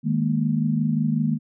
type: chord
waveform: sine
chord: D# suspended fourth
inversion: none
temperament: equal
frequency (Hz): 155.56 / 207.7 / 233.1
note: D#3 / G#3 / A#3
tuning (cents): 0 / 0 / 0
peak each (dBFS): -23 / -25 / -23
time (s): 0.03-1.39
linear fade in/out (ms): 50
effects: none